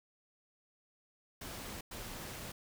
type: noise bursts at uneven times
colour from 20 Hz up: pink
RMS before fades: -45 dBFS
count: 2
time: 1.41-1.81 / 1.91-2.52 s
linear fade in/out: 5 ms
effects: none